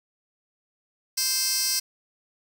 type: tone with high-pass filter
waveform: 15% pulse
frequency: 523.3 Hz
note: C5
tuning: in tune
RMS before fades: -25 dBFS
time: 1.17-1.8 s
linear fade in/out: 10 ms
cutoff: 5300 Hz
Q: 1.6
effects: none